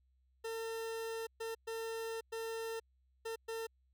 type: tone bursts at uneven times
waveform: 40% pulse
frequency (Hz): 452.2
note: A4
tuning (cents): +47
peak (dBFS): -38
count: 6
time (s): 0.44-1.27 / 1.4-1.55 / 1.67-2.21 / 2.32-2.8 / 3.25-3.36 / 3.48-3.67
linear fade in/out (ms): 10
effects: added 64 Hz sine -70 dBFS peak until 3.93 s